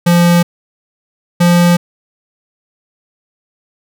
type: tone pair in turn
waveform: square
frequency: 173.1 / 174.2 Hz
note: F3 / F3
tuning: -15 / -4 cents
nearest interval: unison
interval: 11 cents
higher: second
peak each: -7 dBFS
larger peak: neither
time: 0.06-0.43 / 1.4-1.77 s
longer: neither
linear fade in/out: 10 ms
effects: none